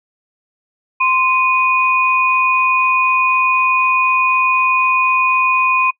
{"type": "tone pair together", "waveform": "sine", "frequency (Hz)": [1041, 2476], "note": ["C6", "D#7"], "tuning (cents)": [-9, -9], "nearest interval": "octave + minor third", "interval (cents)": 1500, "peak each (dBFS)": -14, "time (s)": [1, 5.91], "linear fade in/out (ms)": 10, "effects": ["noise-tail reverb RT60 0.1 s tail -25 dB re dry"]}